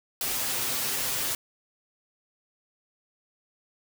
white noise with comb filter, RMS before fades -29 dBFS, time 0.21-1.35 s, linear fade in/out 2 ms, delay 7.7 ms, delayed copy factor +0.7, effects none

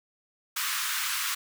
pink high-pass noise, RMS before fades -30 dBFS, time 0.56-1.35 s, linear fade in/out 10 ms, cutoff 1100 Hz, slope 48 dB/octave, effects none

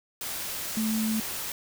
sine tone in noise, 219.7 Hz, A3, 2 cents flat, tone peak -25 dBFS, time 0.77-1.2 s, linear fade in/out 2 ms, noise white, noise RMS -34 dBFS, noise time 0.21-1.52 s, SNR +6 dB, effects none

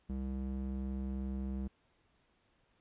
square tone with band-pass filter, 65.9 Hz, C2, 13 cents sharp, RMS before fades -38 dBFS, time 0.09-1.68 s, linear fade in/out 10 ms, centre 160 Hz, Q 1.6, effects pink hiss -73 dBFS RMS until 2.8 s + resampled to 8000 Hz

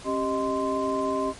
sine tone cluster, 270 / 392.1 / 624 / 1039 Hz, C#4 / G4 / D#5 / C6, -45 / 0 / +5 / -12 cents, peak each -29 dBFS, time 0.04-1.34 s, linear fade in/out 50 ms, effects pink hiss -44 dBFS RMS until 1.39 s + MP3 48 kbps

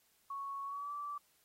sine tone with pitch glide, 1108.7 to 1161.1 Hz, C#6 to D6, 0 to -20 cents, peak -39 dBFS, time 0.3-1.18 s, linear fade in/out 5 ms, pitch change +80 cents, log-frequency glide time 0.65-0.92 s, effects white hiss -72 dBFS RMS until 1.44 s + AAC 48 kbps

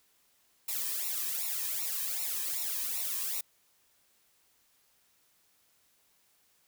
blue noise with flanger, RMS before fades -34 dBFS, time 0.68-3.41 s, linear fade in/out 5 ms, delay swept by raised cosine 0.62 to 1.45 ms, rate 2.6 Hz, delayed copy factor -0.85, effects white hiss -69 dBFS RMS until 6.67 s

